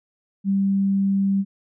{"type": "tone", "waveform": "sine", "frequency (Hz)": 196.1, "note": "G3", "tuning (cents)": 1, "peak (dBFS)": -17, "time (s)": [0.44, 1.45], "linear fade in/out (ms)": 50, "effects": []}